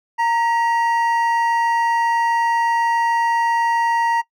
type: tone pair together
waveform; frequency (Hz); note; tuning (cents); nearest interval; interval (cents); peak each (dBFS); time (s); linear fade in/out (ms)
triangle; 926.9 / 1918; A#5 / A#6; -10 / +49; octave + minor second; 1259; -14 / -23; 0.18-4.22; 20
effects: noise-tail reverb RT60 0.1 s tail -21 dB re dry